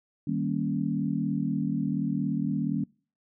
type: chord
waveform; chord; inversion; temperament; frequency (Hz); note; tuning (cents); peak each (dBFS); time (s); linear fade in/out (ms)
sine; Eb dominant seventh; none; equal; 155.56 / 196 / 233.1 / 277.2; Eb3 / G3 / Bb3 / Db4; 0 / 0 / 0 / 0; -31; 0.27-2.84; 5
effects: noise-tail reverb RT60 0.4 s tail -25 dB re dry